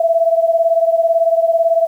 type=beating tone pair; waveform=sine; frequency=659.3 / 677.3 Hz; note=E5 / E5; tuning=0 / +47 cents; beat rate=18 Hz; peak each=-12 / -16 dBFS; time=0-1.87 s; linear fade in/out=5 ms; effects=8-bit